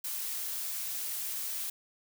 blue noise, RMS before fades -36 dBFS, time 0.04-1.7 s, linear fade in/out 5 ms, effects none

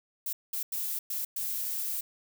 violet noise bursts at uneven times, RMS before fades -33 dBFS, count 5, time 0.26-0.33 / 0.53-0.63 / 0.72-0.99 / 1.1-1.25 / 1.36-2.01 s, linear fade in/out 5 ms, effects none

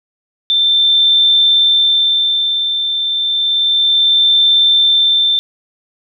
sine tone with tremolo, 3561 Hz, A7, 20 cents sharp, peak -7 dBFS, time 0.5-5.39 s, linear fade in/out 0 ms, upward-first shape sine, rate 0.31 Hz, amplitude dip 55%, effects none

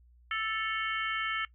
harmonic tone with a mistuned harmonic, 440 Hz, A4, in tune, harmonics 3 / 4 / 5 / 6 / 7, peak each -34 / -36 / -35 / -42 / -39 dBFS, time 0.31-1.45 s, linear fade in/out 2 ms, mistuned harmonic 6, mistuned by +89 cents, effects noise-tail reverb RT60 0.1 s tail -20 dB re dry + added 60 Hz sine -57 dBFS peak until 1.54 s

